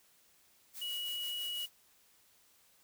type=noise with tremolo; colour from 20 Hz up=blue; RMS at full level=-45 dBFS; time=0.73-1.7 s; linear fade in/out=50 ms; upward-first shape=sine; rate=6 Hz; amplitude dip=45%
type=tone; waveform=triangle; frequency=2915 Hz; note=F#7; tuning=26 cents flat; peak=-35 dBFS; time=0.81-1.66 s; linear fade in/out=10 ms
effects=white hiss -67 dBFS RMS until 2.83 s